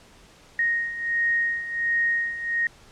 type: beating tone pair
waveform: sine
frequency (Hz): 1864.7 / 1866.1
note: A#6 / A#6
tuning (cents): 0 / +1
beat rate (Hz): 1.4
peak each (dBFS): -28 / -23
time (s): 0.59-2.67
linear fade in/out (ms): 2
effects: pink hiss -52 dBFS RMS until 2.91 s + low-pass 8000 Hz 12 dB/octave